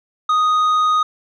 sine tone with tanh clipping, 1244.5 Hz, D#6, in tune, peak -14 dBFS, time 0.29-1.03 s, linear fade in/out 5 ms, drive 6 dB, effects none

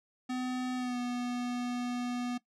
square tone with pitch glide, 252.9 to 245 Hz, B3 to B3, +41 to -14 cents, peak -33 dBFS, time 0.29-2.38 s, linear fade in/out 10 ms, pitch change -55 cents, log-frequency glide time 0.76-0.98 s, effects noise-tail reverb RT60 0.1 s tail -18 dB re dry + low-pass 7000 Hz 12 dB/octave

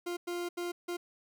40% pulse tone bursts at uneven times, 349.7 Hz, F4, 2 cents sharp, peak -33 dBFS, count 4, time 0.06-0.17 / 0.27-0.49 / 0.57-0.72 / 0.88-0.97 s, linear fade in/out 10 ms, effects none

